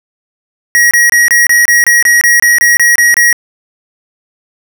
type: tone bursts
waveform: square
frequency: 1900 Hz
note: A#6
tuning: 33 cents sharp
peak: -5 dBFS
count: 14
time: 0.75-3.328 s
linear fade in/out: 0 ms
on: 160 ms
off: 26 ms
effects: none